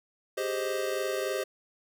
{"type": "chord", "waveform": "square", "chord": "Ab major seventh", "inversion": "third", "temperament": "equal", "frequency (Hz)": [392, 415.3, 523.3, 622.3], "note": ["G4", "Ab4", "C5", "Eb5"], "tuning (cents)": [0, 0, 0, 0], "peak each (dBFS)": [-34, -39, -34, -36], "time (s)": [0.37, 1.44], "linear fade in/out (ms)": 10, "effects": []}